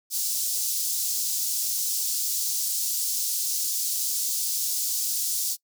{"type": "high-pass noise", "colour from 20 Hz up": "pink", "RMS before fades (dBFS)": -27, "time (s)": [0.1, 5.57], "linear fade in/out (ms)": 50, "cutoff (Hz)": 5100, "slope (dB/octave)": 24, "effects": ["noise-tail reverb RT60 0.1 s tail -23 dB re dry"]}